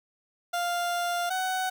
30% pulse tone pair in turn, 698.5 / 748.2 Hz, F5 / F#5, 0 / +19 cents, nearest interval minor second, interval 119 cents, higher second, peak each -24 / -24 dBFS, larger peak neither, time 0.53-1.3 / 1.3-1.7 s, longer first, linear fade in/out 10 ms, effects 11-bit

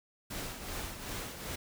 pink noise with tremolo, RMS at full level -38 dBFS, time 0.3-1.56 s, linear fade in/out 10 ms, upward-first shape triangle, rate 2.6 Hz, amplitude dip 60%, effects none

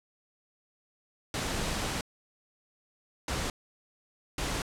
pink noise bursts at uneven times, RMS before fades -32 dBFS, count 3, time 1.34-2.01 / 3.28-3.5 / 4.38-4.62 s, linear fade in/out 2 ms, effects low-pass 9000 Hz 12 dB/octave

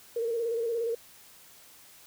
sine tone with vibrato, 463 Hz, A#4, 12 cents flat, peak -27 dBFS, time 0.16-0.95 s, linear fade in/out 5 ms, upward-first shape square, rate 17 Hz, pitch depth 39 cents each way, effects white hiss -54 dBFS RMS until 2.06 s

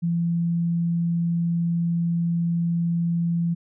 sine tone, 169.6 Hz, E3, 50 cents sharp, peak -20 dBFS, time 0.02-3.55 s, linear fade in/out 20 ms, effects none

